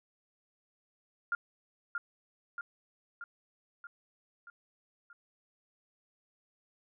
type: tone with echo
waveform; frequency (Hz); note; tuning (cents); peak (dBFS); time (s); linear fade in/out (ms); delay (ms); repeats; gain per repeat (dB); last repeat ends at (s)
sine; 1403; F6; +8; -28; 1.32-1.35; 2; 630; 6; -4; 5.13
effects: none